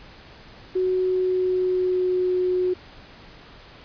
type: tone with pitch glide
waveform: sine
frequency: 370 to 364.9 Hz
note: F#4 to F#4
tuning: 0 to -24 cents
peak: -19 dBFS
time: 0.75-2.74 s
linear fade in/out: 10 ms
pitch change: -24 cents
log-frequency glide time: 1.11-2.32 s
effects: pink hiss -46 dBFS RMS until 3.84 s + resampled to 11025 Hz